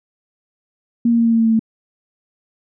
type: tone with pitch steps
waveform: sine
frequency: 234.8 / 233 / 231.3 / 229.6 / 227.9 / 226.1 / 224.5 / 222.8 Hz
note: A#3 / A#3 / A#3 / A#3 / A#3 / A3 / A3 / A3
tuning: +13 / -1 / -13 / -26 / -39 / +47 / +35 / +22 cents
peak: -11 dBFS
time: 1.05-1.594 s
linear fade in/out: 5 ms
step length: 68 ms
effects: none